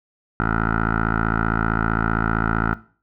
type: tone with low-pass filter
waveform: 10% pulse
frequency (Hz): 55.4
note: A1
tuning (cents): +13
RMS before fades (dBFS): -21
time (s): 0.4-2.74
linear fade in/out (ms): 0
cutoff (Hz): 1400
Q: 7.3
effects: noise-tail reverb RT60 0.4 s tail -17 dB re dry